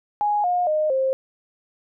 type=tone with pitch steps; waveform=sine; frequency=830.6 / 714.8 / 615.1 / 529.3 Hz; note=G#5 / F5 / D#5 / C5; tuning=0 / +40 / -20 / +20 cents; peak=-18 dBFS; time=0.21-1.13 s; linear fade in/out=0 ms; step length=230 ms; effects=none